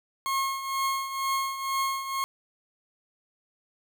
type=tone with tremolo; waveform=40% pulse; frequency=1082 Hz; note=C#6; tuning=42 cents flat; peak=-23 dBFS; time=0.26-2.24 s; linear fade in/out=0 ms; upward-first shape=triangle; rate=2.1 Hz; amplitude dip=70%; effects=none